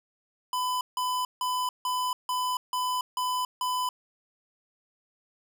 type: tone bursts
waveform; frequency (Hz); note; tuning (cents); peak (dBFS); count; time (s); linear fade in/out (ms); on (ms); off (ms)
square; 1003; B5; +26; -27; 8; 0.53-3.89; 2; 280; 160
effects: none